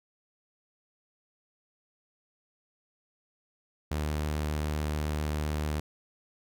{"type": "tone", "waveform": "sawtooth", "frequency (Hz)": 75.6, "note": "D#2", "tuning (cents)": -49, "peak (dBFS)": -25, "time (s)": [3.91, 5.8], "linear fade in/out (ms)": 5, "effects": []}